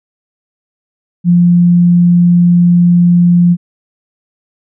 sine tone, 174.61 Hz, F3, in tune, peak -4 dBFS, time 1.24-3.57 s, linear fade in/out 50 ms, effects none

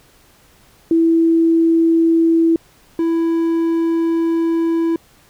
sine / triangle tone pair in turn, 329.6 / 331 Hz, E4 / E4, 0 / +7 cents, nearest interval unison, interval 7 cents, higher second, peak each -10 / -12 dBFS, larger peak first, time 0.91-2.56 / 2.99-4.96 s, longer second, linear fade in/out 2 ms, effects pink hiss -51 dBFS RMS until 5.29 s

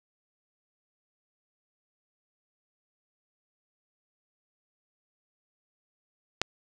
click, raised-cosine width 0.2 ms, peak -7 dBFS, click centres 6.416 s, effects none

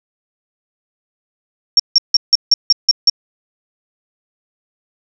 sine tone bursts, 5520 Hz, F8, 21 cents flat, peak -5 dBFS, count 8, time 1.77-3.098 s, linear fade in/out 2 ms, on 26 ms, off 160 ms, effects none

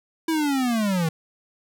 square linear sweep, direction down, 329.6 to 155.56 Hz, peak -21 dBFS, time 0.28-1.09 s, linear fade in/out 5 ms, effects none

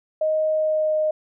sine tone with pitch glide, 624 to 618.3 Hz, D#5 to D#5, +5 to -11 cents, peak -18 dBFS, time 0.21-1.11 s, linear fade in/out 5 ms, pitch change -16 cents, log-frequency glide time 0.5-0.97 s, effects none

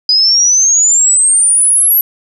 sine exponential sweep, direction up, 4919 to 11840 Hz, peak -6 dBFS, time 0.09-2.01 s, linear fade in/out 2 ms, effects none

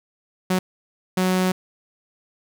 sawtooth tone bursts at uneven times, 184.9 Hz, F#3, 1 cent flat, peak -14 dBFS, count 2, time 0.5-0.59 / 1.17-1.52 s, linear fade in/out 5 ms, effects none

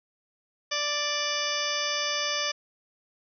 harmonic tone with a mistuned harmonic, 587.3 Hz, D5, in tune, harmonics 1 / 2 / 3 / 4 / 5 / 6 / 8 / 9 / 10, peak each -35 / -35 / -35 / -35 / -35 / -35 / -35 / -35 / -35 dBFS, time 0.71-2.52 s, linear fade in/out 10 ms, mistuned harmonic 10, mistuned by +28 cents, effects none

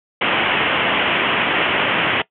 white low-pass noise, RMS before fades -18 dBFS, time 0.21-2.22 s, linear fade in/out 5 ms, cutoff 3200 Hz, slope 96 dB/octave, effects noise-tail reverb RT60 0.1 s tail -20 dB re dry + high-pass 150 Hz 12 dB/octave

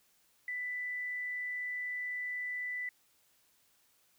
sine tone, 1986 Hz, B6, 9 cents sharp, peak -35 dBFS, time 0.48-2.89 s, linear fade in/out 2 ms, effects white hiss -70 dBFS RMS until 4.18 s

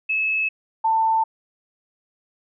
sine tone pair in turn, 2594 / 891.5 Hz, E7 / A5, -28 / +22 cents, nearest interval octave + tritone, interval 1850 cents, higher first, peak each -19 / -16 dBFS, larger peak second, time 0.09-0.49 / 0.84-1.24 s, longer neither, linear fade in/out 10 ms, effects none

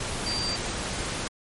sine tone in noise, 4699 Hz, D8, in tune, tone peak -28 dBFS, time 0.26-0.56 s, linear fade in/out 5 ms, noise pink, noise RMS -31 dBFS, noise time 0-1.28 s, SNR 0 dB, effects MP3 48 kbps

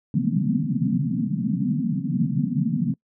white band-pass noise, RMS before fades -23 dBFS, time 0.14-2.94 s, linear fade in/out 2 ms, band 130 to 260 Hz, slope 96 dB/octave, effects noise-tail reverb RT60 0.1 s tail -24 dB re dry

